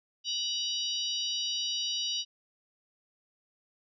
harmonic tone with a mistuned harmonic, 948 Hz, A#5, 29 cents sharp, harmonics 3 / 4 / 5 / 6, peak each -33 / -35 / -37 / -39 dBFS, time 0.24-2.25 s, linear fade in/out 50 ms, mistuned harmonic 3, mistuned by +69 cents, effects none

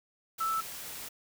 sine tone in noise, 1318.5 Hz, E6, in tune, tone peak -28 dBFS, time 0.4-0.61 s, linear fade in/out 10 ms, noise white, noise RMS -42 dBFS, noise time 0.38-1.09 s, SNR +11 dB, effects none

